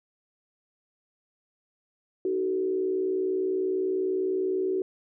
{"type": "tone with frequency modulation", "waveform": "sine", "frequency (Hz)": 375.6, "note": "F#4", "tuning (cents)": 26, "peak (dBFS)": -24, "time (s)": [2.25, 4.82], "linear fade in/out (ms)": 2, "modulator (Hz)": 60, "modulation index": 0.7, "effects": []}